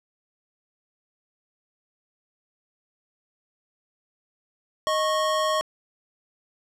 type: tone pair together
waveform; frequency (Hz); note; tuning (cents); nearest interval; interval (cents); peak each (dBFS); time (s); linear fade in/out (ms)
square; 622.3 / 1097.7; D#5 / C#6; 0 / -17; minor seventh; 983; -25; 4.87-5.61; 0
effects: low-pass 9000 Hz 12 dB/octave